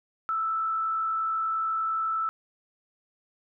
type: tone with frequency modulation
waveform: sine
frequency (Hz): 1318.5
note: E6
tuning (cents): 0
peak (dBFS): -25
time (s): 0.29-2.29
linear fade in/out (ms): 0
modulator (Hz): 51.4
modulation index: 0.34
effects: none